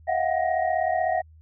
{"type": "tone cluster", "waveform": "sine", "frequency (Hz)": [644, 718, 754, 1880], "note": ["E5", "F5", "F#5", "A#6"], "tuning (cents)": [-41, 48, 32, 14], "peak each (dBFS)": [-26, -25, -27, -33], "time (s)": [0.07, 1.22], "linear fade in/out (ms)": 20, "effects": ["added 79 Hz sine -48 dBFS peak until 1.41 s"]}